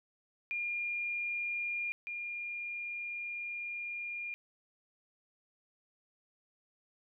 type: tone pair in turn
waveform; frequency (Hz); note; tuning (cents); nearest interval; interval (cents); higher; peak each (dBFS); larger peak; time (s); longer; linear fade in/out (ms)
sine; 2412 / 2412; D7 / D7; +46 / +46; unison; 0; neither; -33 / -37; first; 0.51-1.92 / 2.07-4.34; second; 0
effects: none